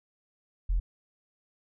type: tone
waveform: sine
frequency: 42.74 Hz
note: F1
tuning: 37 cents flat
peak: -22 dBFS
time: 0.69-0.8 s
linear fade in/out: 10 ms
effects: tanh soft clip ceiling -20 dBFS